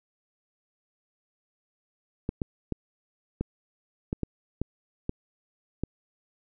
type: clicks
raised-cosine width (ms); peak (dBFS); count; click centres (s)
3; -15; 9; 2.291 / 2.418 / 2.723 / 3.41 / 4.129 / 4.233 / 4.616 / 5.094 / 5.836
effects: none